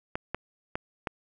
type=clicks; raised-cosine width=0.5 ms; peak=-15 dBFS; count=4; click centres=0.155 / 0.346 / 0.755 / 1.072 s; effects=none